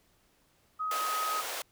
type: tone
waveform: sine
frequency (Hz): 1262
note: D#6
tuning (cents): +24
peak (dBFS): -30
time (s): 0.79-1.42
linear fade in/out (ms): 20
type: high-pass noise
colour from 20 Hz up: pink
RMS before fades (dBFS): -37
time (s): 0.91-1.62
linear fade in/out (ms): 2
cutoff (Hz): 480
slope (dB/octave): 24
effects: pink hiss -68 dBFS RMS until 1.71 s